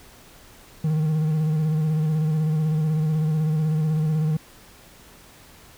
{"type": "tone with vibrato", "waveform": "triangle", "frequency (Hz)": 155.56, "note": "D#3", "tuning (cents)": 0, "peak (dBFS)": -17, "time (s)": [0.84, 4.37], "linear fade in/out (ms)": 5, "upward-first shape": "square", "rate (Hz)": 16, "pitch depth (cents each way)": 33, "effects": ["pink hiss -49 dBFS RMS until 5.77 s"]}